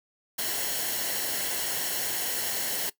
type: noise with comb filter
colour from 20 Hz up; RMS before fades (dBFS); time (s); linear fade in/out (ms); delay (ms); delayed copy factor
white; -30; 0.38-2.9; 10; 0.82; -0.55
effects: noise-tail reverb RT60 0.1 s tail -18 dB re dry